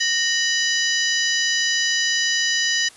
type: harmonic tone with a mistuned harmonic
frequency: 987.8 Hz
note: B5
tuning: in tune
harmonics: 2 / 3 / 4 / 5 / 6 / 7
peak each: -22 / -25 / -28 / -25 / -26 / -32 dBFS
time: 0-2.89 s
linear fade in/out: 10 ms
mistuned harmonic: 2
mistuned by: -110 cents
effects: white hiss -47 dBFS RMS until 2.96 s + resampled to 24000 Hz